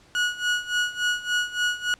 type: tone with tremolo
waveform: 30% pulse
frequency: 1457 Hz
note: F#6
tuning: 27 cents flat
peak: -17 dBFS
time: 0.15-1.94 s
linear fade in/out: 0 ms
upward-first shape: sine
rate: 3.5 Hz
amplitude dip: 85%
effects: pink hiss -55 dBFS RMS until 1.99 s + low-pass 7000 Hz 12 dB/octave